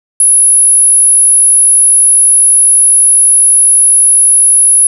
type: tone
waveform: sine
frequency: 10548 Hz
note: E9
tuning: in tune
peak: -3 dBFS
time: 0.2-4.87 s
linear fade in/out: 2 ms
effects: 7-bit